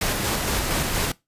pink noise with tremolo, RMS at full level -23 dBFS, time 0.01-1.12 s, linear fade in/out 5 ms, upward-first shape square, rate 4.3 Hz, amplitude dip 25%, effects noise-tail reverb RT60 0.2 s tail -21 dB re dry + resampled to 32000 Hz

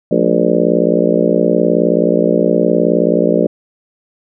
harmonic tone with a mistuned harmonic, 59.1 Hz, A#1, 24 cents sharp, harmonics 3 / 4 / 5 / 6 / 7 / 8 / 9 / 10, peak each -18 / -18 / -18 / -18 / -18 / -18 / -18 / -18 dBFS, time 0.11-3.47 s, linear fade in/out 5 ms, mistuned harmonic 4, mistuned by -110 cents, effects none

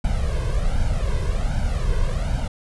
brown noise with flanger, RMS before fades -21 dBFS, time 0.04-2.48 s, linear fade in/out 5 ms, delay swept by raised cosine 1.3 to 1.95 ms, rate 1.3 Hz, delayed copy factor +0.9, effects resampled to 24000 Hz

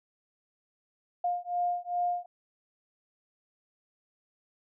sine beating tone pair, 706 / 708.5 Hz, F5 / F5, +19 / +25 cents, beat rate 2.5 Hz, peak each -31 dBFS, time 1.24-2.26 s, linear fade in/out 5 ms, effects none

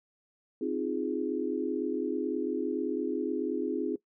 sine chord, F minor seventh, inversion second, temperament equal, 261.6 / 311.1 / 349.2 / 415.3 Hz, C4 / Eb4 / F4 / Ab4, 0 / 0 / 0 / 0 cents, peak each -34 dBFS, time 0.61-3.96 s, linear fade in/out 5 ms, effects noise-tail reverb RT60 0.1 s tail -19 dB re dry

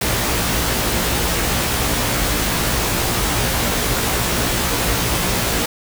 pink noise with comb filter, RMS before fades -19 dBFS, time 0.01-5.66 s, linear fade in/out 5 ms, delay 17 ms, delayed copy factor +0.7, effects none

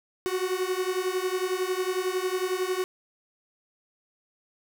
45% pulse beating tone pair, 364.8 / 375.8 Hz, F#4 / F#4, -24 / +27 cents, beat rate 11 Hz, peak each -29 dBFS, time 0.26-2.84 s, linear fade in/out 0 ms, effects none

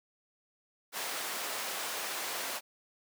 pink high-pass noise, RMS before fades -37 dBFS, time 0.92-2.61 s, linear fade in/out 50 ms, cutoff 610 Hz, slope 12 dB/octave, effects none

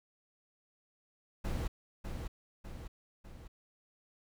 brown noise with echo, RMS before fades -35 dBFS, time 1.44-1.68 s, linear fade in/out 10 ms, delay 600 ms, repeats 3, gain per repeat -5 dB, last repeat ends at 3.48 s, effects none

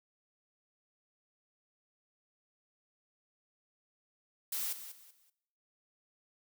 blue noise with echo, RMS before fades -36 dBFS, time 4.52-4.73 s, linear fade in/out 5 ms, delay 190 ms, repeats 3, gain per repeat -11 dB, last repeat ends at 5.3 s, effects noise-tail reverb RT60 0.8 s tail -19 dB re dry

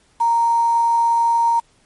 sine tone with quantisation, 930 Hz, A#5, 4 cents flat, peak -13 dBFS, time 0.2-1.6 s, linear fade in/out 10 ms, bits 6, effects pink hiss -57 dBFS RMS until 1.85 s + MP3 48 kbps

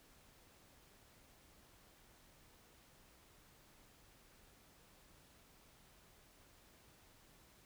silence, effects pink hiss -66 dBFS RMS until 7.65 s

